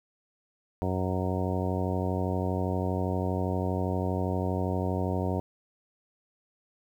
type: harmonic tone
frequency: 92.5 Hz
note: F#2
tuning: in tune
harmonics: 1 / 2 / 3 / 4 / 5 / 6 / 7 / 8 / 10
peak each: -30 / -33 / -35 / -36 / -37 / -38 / -38 / -39 / -40 dBFS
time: 0.82-5.4 s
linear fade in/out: 0 ms
effects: 10-bit